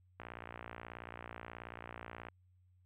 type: click train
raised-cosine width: 0.5 ms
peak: -30 dBFS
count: 123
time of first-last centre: 0.2-2.285 s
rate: 58.5 Hz
effects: added 91 Hz sine -65 dBFS peak until 2.85 s + resampled to 8000 Hz